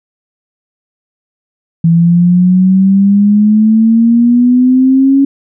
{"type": "exponential sweep", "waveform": "sine", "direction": "up", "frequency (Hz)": [165, 277.2], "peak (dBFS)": -4, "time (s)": [1.84, 5.25], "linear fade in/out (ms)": 5, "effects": []}